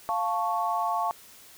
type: chord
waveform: sine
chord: F augmented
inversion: none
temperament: equal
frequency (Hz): 698.5 / 880 / 1108.7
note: F5 / A5 / C#6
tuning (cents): 0 / 0 / 0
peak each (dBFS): -29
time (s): 0.09-1.11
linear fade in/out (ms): 0
effects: white hiss -51 dBFS RMS until 1.57 s